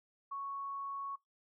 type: tone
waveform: sine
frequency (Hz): 1108.7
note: C#6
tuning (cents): 0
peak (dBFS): -38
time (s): 0.31-1.16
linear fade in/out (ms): 10
effects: noise-tail reverb RT60 0.2 s tail -25 dB re dry